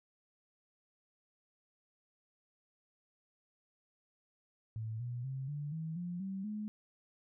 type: tone with pitch steps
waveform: sine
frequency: 110.8 / 121.53 / 133.3 / 146.2 / 160.36 / 175.88 / 192.91 / 211.6 Hz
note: A2 / B2 / C3 / D3 / E3 / F3 / G3 / G#3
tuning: +13 / -27 / +33 / -7 / -47 / +13 / -27 / +33 cents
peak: -37 dBFS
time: 4.76-6.68 s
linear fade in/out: 0 ms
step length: 240 ms
effects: none